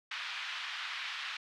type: band-pass noise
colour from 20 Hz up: white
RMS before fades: -40 dBFS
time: 0.11-1.37 s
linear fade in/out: 5 ms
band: 1100 to 3600 Hz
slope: 24 dB/octave
effects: none